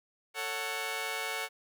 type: chord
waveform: 10% pulse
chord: F# minor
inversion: first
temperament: just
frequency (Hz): 444 / 555 / 740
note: A4 / C#5 / F#5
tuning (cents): +16 / +2 / 0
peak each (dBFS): -30 / -32 / -30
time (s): 0.34-1.49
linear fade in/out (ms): 50
effects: none